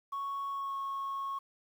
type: tone with pitch glide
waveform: sine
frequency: 1108.7 to 1096.6 Hz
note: C#6 to C#6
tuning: 0 to -19 cents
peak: -32 dBFS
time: 0.12-1.39 s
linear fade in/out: 10 ms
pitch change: -19 cents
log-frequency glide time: 0.5-0.74 s
effects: tanh soft clip ceiling -32 dBFS + 10-bit